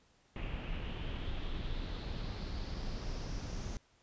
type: noise with low-pass filter sweep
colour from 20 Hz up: brown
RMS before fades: -39 dBFS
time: 0.36-3.77 s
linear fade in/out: 2 ms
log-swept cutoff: 2600 to 6200 Hz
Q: 4.1
effects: pink hiss -69 dBFS RMS until 4.02 s + resampled to 16000 Hz